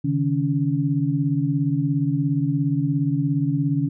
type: tone cluster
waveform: sine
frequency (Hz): 138.3 / 155.4 / 281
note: C#3 / D#3 / C#4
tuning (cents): -4 / -2 / +24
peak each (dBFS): -23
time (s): 0.04-3.89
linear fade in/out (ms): 10
effects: none